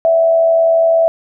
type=tone with frequency modulation; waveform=sine; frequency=659.3 Hz; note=E5; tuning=in tune; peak=-8 dBFS; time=0.05-1.08 s; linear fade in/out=0 ms; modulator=88.2 Hz; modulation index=0.27; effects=none